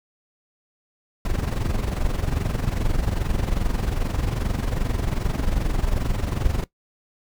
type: noise with amplitude modulation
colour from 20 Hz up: brown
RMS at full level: -20 dBFS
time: 1.25-6.64 s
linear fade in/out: 2 ms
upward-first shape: sine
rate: 22.5 Hz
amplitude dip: 70%
effects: noise-tail reverb RT60 0.1 s tail -18 dB re dry